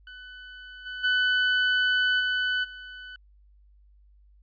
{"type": "tone with level steps", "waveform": "30% pulse", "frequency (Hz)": 1500, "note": "F#6", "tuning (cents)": 23, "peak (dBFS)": [-39, -31, -18, -21, -37], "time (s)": [0.07, 3.16], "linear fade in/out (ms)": 2, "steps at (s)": [0.85, 1.03, 2.19, 2.63], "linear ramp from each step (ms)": 20, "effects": ["added 50 Hz sine -54 dBFS peak until 4.42 s", "resampled to 11025 Hz"]}